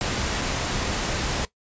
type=noise with dropouts; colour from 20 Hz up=pink; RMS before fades=-26 dBFS; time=0.01-1.45 s; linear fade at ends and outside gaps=0 ms; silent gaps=0.415-0.419 s; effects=noise-tail reverb RT60 0.1 s tail -17 dB re dry + resampled to 16000 Hz